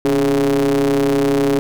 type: ring-modulated tone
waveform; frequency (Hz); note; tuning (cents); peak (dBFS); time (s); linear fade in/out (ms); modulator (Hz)
square; 67; C2; +42; -11; 0.05-1.59; 0; 351
effects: none